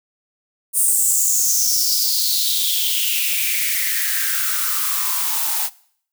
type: noise with high-pass filter sweep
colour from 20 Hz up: blue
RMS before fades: -19 dBFS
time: 0.73-5.7 s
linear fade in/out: 50 ms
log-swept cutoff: 9200 to 770 Hz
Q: 5.5
effects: noise-tail reverb RT60 0.6 s tail -21 dB re dry